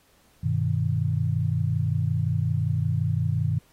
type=chord; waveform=sine; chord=G augmented; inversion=none; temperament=equal; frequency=98 / 123.47 / 155.56 Hz; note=G2 / B2 / D#3; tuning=0 / 0 / 0 cents; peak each=-26 dBFS; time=0.43-3.59 s; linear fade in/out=10 ms; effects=pink hiss -61 dBFS RMS until 3.72 s + AAC 48 kbps